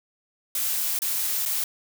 blue noise with dropouts, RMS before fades -26 dBFS, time 0.55-1.64 s, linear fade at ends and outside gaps 2 ms, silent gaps 0.989-1.019 / 1.453-1.459 s, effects none

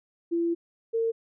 sine tone pair in turn, 338.4 / 455.2 Hz, E4 / A#4, +45 / -41 cents, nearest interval perfect fourth, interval 514 cents, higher second, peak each -23 dBFS, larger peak neither, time 0.31-0.55 / 0.93-1.12 s, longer first, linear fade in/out 20 ms, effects none

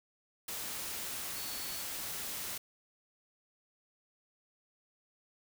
sine tone in noise, 4435 Hz, C#8, in tune, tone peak -47 dBFS, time 1.36-1.82 s, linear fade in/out 5 ms, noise white, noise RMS -40 dBFS, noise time 0.48-2.58 s, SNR -10 dB, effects none

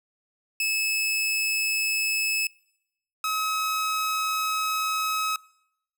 sawtooth tone pair in turn, 2600 / 1279.1 Hz, E7 / D#6, -24 / +47 cents, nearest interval octave, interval 1229 cents, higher first, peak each -20 / -21 dBFS, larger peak first, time 0.6-2.47 / 3.24-5.36 s, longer second, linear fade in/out 2 ms, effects noise-tail reverb RT60 0.8 s tail -25 dB re dry

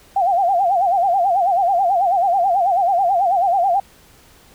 sine tone with vibrato, 740 Hz, F#5, in tune, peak -13 dBFS, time 0.16-3.8 s, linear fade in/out 5 ms, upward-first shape sine, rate 9.2 Hz, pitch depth 150 cents each way, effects pink hiss -49 dBFS RMS until 4.54 s

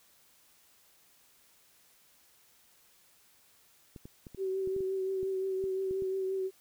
clicks, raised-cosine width 3 ms, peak -33 dBFS, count 11, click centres 3.962 / 4.055 / 4.268 / 4.347 / 4.674 / 4.764 / 4.806 / 5.23 / 5.64 / 5.91 / 6.022 s
sine tone with vibrato, 381.2 Hz, G4, 48 cents flat, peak -30 dBFS, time 4.37-6.51 s, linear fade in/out 50 ms, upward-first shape triangle, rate 5.7 Hz, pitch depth 27 cents each way
effects white hiss -64 dBFS RMS until 6.6 s

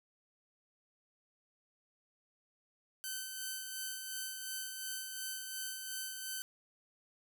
5% pulse tone with tremolo, 1532 Hz, G6, 40 cents flat, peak -27 dBFS, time 3.04-6.42 s, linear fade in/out 0 ms, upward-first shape sine, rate 2.8 Hz, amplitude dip 40%, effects none

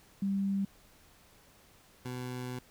sine / 20% pulse tone pair in turn, 196.6 / 125.41 Hz, G3 / B2, +5 / +27 cents, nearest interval minor sixth, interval 778 cents, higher first, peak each -28 / -32 dBFS, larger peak first, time 0.22-0.65 / 2.05-2.59 s, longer second, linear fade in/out 5 ms, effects pink hiss -61 dBFS RMS until 2.7 s

